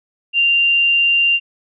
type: tone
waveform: sine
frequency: 2782 Hz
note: F7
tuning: 7 cents flat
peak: -11 dBFS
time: 0.33-1.4 s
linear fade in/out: 50 ms
effects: none